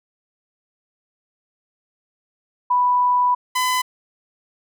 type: tone pair in turn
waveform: sine / sawtooth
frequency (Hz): 987.8 / 1008.6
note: B5 / B5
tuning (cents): 0 / +36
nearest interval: unison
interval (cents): 36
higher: second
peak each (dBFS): -14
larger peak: neither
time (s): 2.7-3.35 / 3.55-3.82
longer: first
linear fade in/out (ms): 10
effects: none